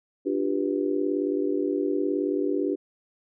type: chord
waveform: sine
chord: G dominant seventh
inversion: second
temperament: just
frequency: 294 / 352.8 / 392 / 490 Hz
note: D4 / F4 / G4 / B4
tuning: +2 / +18 / 0 / -14 cents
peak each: -27 / -30 / -27 / -33 dBFS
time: 0.25-2.76 s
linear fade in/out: 20 ms
effects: none